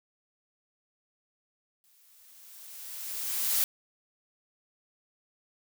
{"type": "noise with exponential growth", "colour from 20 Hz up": "blue", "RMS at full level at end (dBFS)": -25, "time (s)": [1.84, 3.64], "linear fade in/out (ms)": 0, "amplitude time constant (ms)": 390, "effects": []}